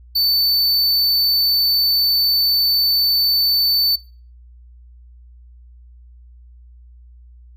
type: tone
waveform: square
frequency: 4522 Hz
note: C#8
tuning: 34 cents sharp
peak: -15 dBFS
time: 0.15-3.96 s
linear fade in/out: 10 ms
effects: noise-tail reverb RT60 0.4 s tail -23 dB re dry + added 60 Hz sine -41 dBFS peak until 7.56 s